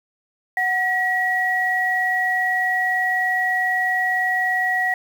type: tone pair together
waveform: sine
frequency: 741.2 / 1918 Hz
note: F#5 / A#6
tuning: +3 / +49 cents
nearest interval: octave + major third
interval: 1646 cents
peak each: -23 / -19 dBFS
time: 0.57-4.94 s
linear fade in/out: 2 ms
effects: 7-bit

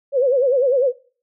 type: tone with vibrato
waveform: sine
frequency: 523.3 Hz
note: C5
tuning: in tune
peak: -13 dBFS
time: 0.12-0.93 s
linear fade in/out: 50 ms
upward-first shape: sine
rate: 10 Hz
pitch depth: 140 cents each way
effects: noise-tail reverb RT60 0.4 s tail -21 dB re dry

